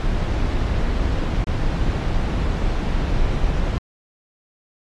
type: noise with dropouts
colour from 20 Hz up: brown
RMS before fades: -20 dBFS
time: 0-3.78 s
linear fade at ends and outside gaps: 0 ms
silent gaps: 1.441-1.47 s
effects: low-pass 5000 Hz 12 dB/octave + AAC 48 kbps